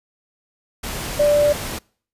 sine tone in noise, 587 Hz, D5, 1 cent flat, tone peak -12 dBFS, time 1.19-1.53 s, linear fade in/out 10 ms, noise pink, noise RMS -28 dBFS, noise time 0.83-1.79 s, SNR +13 dB, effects noise-tail reverb RT60 0.5 s tail -26 dB re dry + resampled to 32000 Hz

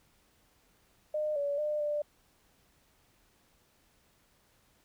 sine tone with pitch steps, 608 / 571 / 601 / 592 Hz, D#5 / D5 / D5 / D5, -40 / -49 / +40 / +14 cents, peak -29 dBFS, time 1.14-2.02 s, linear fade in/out 5 ms, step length 220 ms, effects pink hiss -68 dBFS RMS until 4.84 s

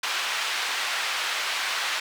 white band-pass noise, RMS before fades -28 dBFS, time 0.03-2 s, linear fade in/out 5 ms, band 960 to 3300 Hz, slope 12 dB/octave, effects none

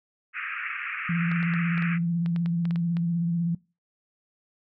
white band-pass noise, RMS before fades -33 dBFS, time 0.33-1.99 s, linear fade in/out 50 ms, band 1200 to 2600 Hz, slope 96 dB/octave
sine tone with vibrato, 170 Hz, F3, 46 cents flat, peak -23 dBFS, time 1.09-3.55 s, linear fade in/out 5 ms, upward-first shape sine, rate 16 Hz, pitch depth 40 cents each way
clicks, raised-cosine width 0.3 ms, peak -24 dBFS, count 12, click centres 1.316 / 1.429 / 1.538 / 1.779 / 1.823 / 2.261 / 2.362 / 2.46 / 2.654 / 2.709 / 2.759 / 2.969 s
effects noise-tail reverb RT60 0.3 s tail -23 dB re dry

